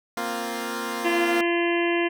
10% pulse chord, Bb suspended second, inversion none, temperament equal, 233.1 / 261.6 / 349.2 Hz, Bb3 / C4 / F4, 0 / 0 / 0 cents, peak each -22 / -26 / -24 dBFS, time 0.17-1.41 s, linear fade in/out 2 ms
harmonic tone, 343.1 Hz, F4, 31 cents flat, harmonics 1 / 2 / 3 / 5 / 6 / 7 / 8 / 9, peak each -22 / -30 / -33 / -31 / -31 / -35 / -32 / -37 dBFS, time 1.04-2.09 s, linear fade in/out 20 ms
effects none

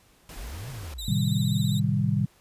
pink noise, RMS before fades -43 dBFS, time 0.29-0.94 s, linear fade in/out 2 ms
sine exponential two-way sweep, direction up then down, 38.31 to 140 to 38.31 Hz, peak -35 dBFS, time 0.36-1.13 s, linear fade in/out 10 ms, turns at 0.7 s
sawtooth tone with vibrato, 3800 Hz, A#7, 33 cents sharp, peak -32 dBFS, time 0.98-1.8 s, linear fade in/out 10 ms, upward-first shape sine, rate 15 Hz, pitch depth 80 cents each way
sine chord, A half-diminished seventh, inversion none, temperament equal, 110 / 130.81 / 155.56 / 196 Hz, A2 / C3 / Eb3 / G3, 0 / 0 / 0 / 0 cents, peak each -27 / -27 / -27 / -27 dBFS, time 1.08-2.26 s, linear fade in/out 5 ms
effects pink hiss -60 dBFS RMS until 2.4 s + resampled to 32000 Hz

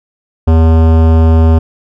sine tone with hard clipping, 81 Hz, E2, 30 cents flat, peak -6 dBFS, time 0.47-1.59 s, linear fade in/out 10 ms, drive 18 dB, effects none

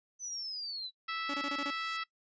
sine linear sweep, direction down, 6100 to 3890 Hz, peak -37 dBFS, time 0.19-0.91 s, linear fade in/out 50 ms
harmonic tone, 657 Hz, E5, 6 cents flat, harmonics 2 / 3 / 4 / 5 / 6 / 7 / 8, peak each -37 / -41 / -43 / -45 / -47 / -48 / -49 dBFS, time 1.08-2.04 s, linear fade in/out 10 ms
violet noise with exponential growth, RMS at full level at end -41 dBFS, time 1.18-1.97 s, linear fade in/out 5 ms, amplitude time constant 170 ms
sawtooth tone bursts, 284.7 Hz, C#4, 46 cents sharp, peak -32 dBFS, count 6, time 1.29-1.706 s, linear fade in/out 5 ms, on 51 ms, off 22 ms
effects noise-tail reverb RT60 0.1 s tail -21 dB re dry + resampled to 16000 Hz

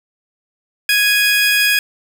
30% pulse tone pair together, 1661.2 / 2489 Hz, G#6 / D#7, 0 / 0 cents, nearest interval perfect fifth, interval 700 cents, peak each -12 dBFS, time 0.89-1.79 s, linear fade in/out 2 ms, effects none

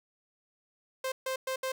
sawtooth tone bursts at uneven times, 523.3 Hz, C5, in tune, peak -27 dBFS, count 4, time 1.04-1.12 / 1.26-1.36 / 1.47-1.56 / 1.63-1.72 s, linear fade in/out 5 ms, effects none

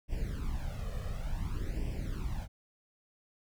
brown noise with flanger, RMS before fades -35 dBFS, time 0.08-2.48 s, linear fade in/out 50 ms, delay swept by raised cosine 0.37 to 1.67 ms, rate 0.56 Hz, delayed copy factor +0.85, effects none

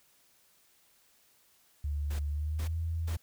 sine tone with pitch glide, 73 to 82.41 Hz, D2 to E2, -10 to 0 cents, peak -30 dBFS, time 1.84-3.17 s, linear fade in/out 5 ms, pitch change +210 cents, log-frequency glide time 2.3-2.78 s
pink noise bursts, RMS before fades -45 dBFS, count 3, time 2.1-3.165 s, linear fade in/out 10 ms, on 95 ms, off 390 ms
effects white hiss -66 dBFS RMS until 3.22 s

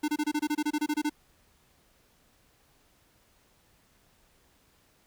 square tone bursts, 300 Hz, D4, 37 cents sharp, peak -26 dBFS, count 14, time 0.03-1.097 s, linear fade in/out 10 ms, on 53 ms, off 25 ms, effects pink hiss -65 dBFS RMS until 5.06 s

